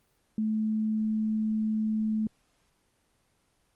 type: tone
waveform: sine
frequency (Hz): 217.1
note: A3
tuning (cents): -23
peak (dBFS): -25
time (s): 0.38-2.27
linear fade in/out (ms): 2
effects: pink hiss -70 dBFS RMS until 3.75 s + Opus 24 kbps